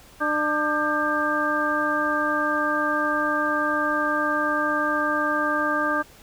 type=harmonic tone with a mistuned harmonic; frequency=299.3 Hz; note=D4; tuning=33 cents sharp; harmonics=1 / 2 / 3 / 4 / 5; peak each=-28 / -28 / -32 / -25 / -25 dBFS; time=0.2-6.03 s; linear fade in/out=20 ms; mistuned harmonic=5; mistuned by=+98 cents; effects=pink hiss -50 dBFS RMS until 6.22 s